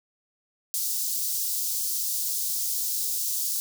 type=high-pass noise; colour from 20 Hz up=white; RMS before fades=-28 dBFS; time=0.74-3.6 s; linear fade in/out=0 ms; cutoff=4700 Hz; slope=24 dB/octave; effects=none